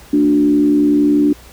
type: tone with frequency modulation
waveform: sine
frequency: 293.7 Hz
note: D4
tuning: in tune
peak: -9 dBFS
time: 0.13-1.33 s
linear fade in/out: 5 ms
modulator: 71.1 Hz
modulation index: 0.59
effects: added 60 Hz sine -42 dBFS peak until 1.52 s + pink hiss -42 dBFS RMS until 1.52 s